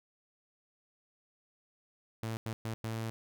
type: tone bursts at uneven times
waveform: sawtooth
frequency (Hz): 112.2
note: A2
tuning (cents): +34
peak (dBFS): -31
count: 4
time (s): 2.23-2.37 / 2.46-2.53 / 2.65-2.74 / 2.84-3.1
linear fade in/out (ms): 0
effects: none